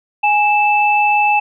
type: tone pair together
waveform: sine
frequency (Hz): 830.6 / 2637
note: G#5 / E7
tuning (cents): 0 / 0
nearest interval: octave + minor sixth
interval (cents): 2000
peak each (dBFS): -12 / -15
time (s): 0.23-1.4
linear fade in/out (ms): 10
effects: none